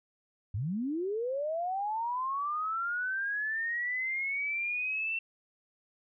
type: linear sweep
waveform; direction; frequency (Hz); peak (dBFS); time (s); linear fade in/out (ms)
sine; up; 87.31 to 2700; -30; 0.54-5.19; 5
effects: none